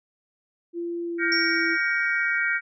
sine tone with pitch glide, 342.5 to 332 Hz, F4 to E4, -34 to +12 cents, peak -27 dBFS, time 0.73-1.78 s, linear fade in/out 50 ms, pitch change -54 cents, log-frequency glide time 1.04-1.48 s
sine chord, G half-diminished seventh, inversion third, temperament just, 1411.2 / 1568 / 1881.6 / 2258 Hz, F6 / G6 / Bb6 / Db7, +18 / 0 / +16 / +31 cents, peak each -27 dBFS, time 1.18-2.61 s, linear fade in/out 50 ms
sine tone with exponential decay, 5500 Hz, F8, 27 cents flat, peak -22 dBFS, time 1.32-2.38 s, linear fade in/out 1 ms, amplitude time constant 230 ms
effects none

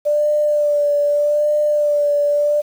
sine tone with vibrato, 589 Hz, D5, 5 cents sharp, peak -13 dBFS, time 0.05-2.62 s, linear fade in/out 20 ms, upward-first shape sine, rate 0.82 Hz, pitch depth 24 cents each way, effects 7-bit

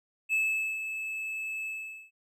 triangle tone with ADSR envelope, 2609 Hz, E7, 18 cents flat, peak -22 dBFS, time 0.29-2.11 s, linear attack 42 ms, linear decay 450 ms, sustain -9 dB, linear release 450 ms, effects none

